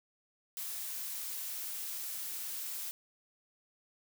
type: noise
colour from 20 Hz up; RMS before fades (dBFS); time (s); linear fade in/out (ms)
blue; -40; 0.57-2.91; 0
effects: none